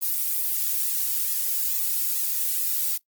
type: noise with flanger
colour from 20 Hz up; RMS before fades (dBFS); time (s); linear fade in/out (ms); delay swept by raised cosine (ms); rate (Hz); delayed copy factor
violet; -25; 0.01-2.98; 20; 1.3 to 2.5; 2.3; -0.75
effects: noise-tail reverb RT60 0.1 s tail -19 dB re dry + Opus 24 kbps